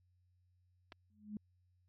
clicks, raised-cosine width 0.3 ms, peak -35 / -38 dBFS, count 2, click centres 0.921 / 0.924 s
sine tone with exponential growth, 210.3 Hz, G#3, 22 cents sharp, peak -37 dBFS, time 1.1-1.37 s, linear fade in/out 2 ms, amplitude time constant 58 ms
effects added 90 Hz sine -70 dBFS peak until 1.88 s + MP3 64 kbps

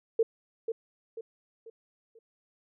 sine tone with echo, 451.9 Hz, A4, 46 cents sharp, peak -20 dBFS, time 0.19-0.23 s, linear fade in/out 5 ms, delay 490 ms, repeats 4, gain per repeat -8 dB, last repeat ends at 2.19 s, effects none

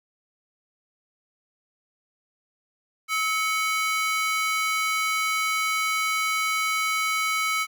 40% pulse ring-modulated tone, 1760 Hz, A6, in tune, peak -19 dBFS, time 3.08-7.67 s, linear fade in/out 50 ms, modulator 470 Hz, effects none

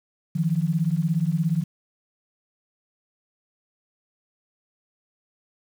sine beating tone pair, 155.56 / 172.56 Hz, D#3 / F3, 0 / -20 cents, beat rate 17 Hz, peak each -23 dBFS, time 0.35-1.64 s, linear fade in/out 10 ms, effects 8-bit

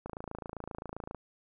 click train, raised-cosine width 1 ms, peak -25 dBFS, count 31, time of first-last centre 0.06-1.147 s, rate 27.6 Hz, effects none

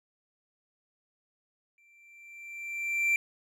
triangle tone with exponential growth, 2352 Hz, D7, 2 cents sharp, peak -20 dBFS, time 1.78-3.16 s, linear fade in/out 1 ms, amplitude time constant 300 ms, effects none

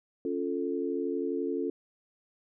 sine chord, Db augmented, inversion none, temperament equal, 277.2 / 349.2 / 440 Hz, Db4 / F4 / A4, 0 / 0 / 0 cents, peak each -33 dBFS, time 0.25-1.7 s, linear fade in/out 2 ms, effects none

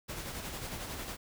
pink noise with tremolo, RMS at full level -39 dBFS, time 0.08-1.17 s, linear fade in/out 20 ms, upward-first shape sine, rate 11 Hz, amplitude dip 40%, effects none

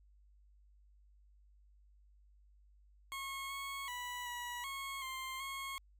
20% pulse tone with pitch steps, 1089 / 1100 / 982 / 970 / 1093 / 1052 / 1088 Hz, C#6 / C#6 / B5 / B5 / C#6 / C6 / C#6, -31 / -14 / -10 / -31 / -25 / +9 / -33 cents, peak -36 dBFS, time 3.12-5.78 s, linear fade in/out 0 ms, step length 380 ms, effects added 50 Hz sine -62 dBFS peak until 5.99 s

